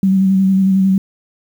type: tone with vibrato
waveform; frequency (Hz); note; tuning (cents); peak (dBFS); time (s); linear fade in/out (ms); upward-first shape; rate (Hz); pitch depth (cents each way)
sine; 191.5; G3; -40; -9; 0.03-0.98; 2; square; 11; 20
effects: 7-bit